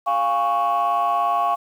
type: chord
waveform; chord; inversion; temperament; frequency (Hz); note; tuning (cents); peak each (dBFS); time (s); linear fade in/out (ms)
sine; Db major; first; equal with one note detuned; 698.5 / 815.9 / 1108.7; F5 / Ab5 / Db6; 0 / -31 / 0; -20 / -23 / -19; 0.06-1.56; 20
effects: tanh soft clip ceiling -13 dBFS + 8-bit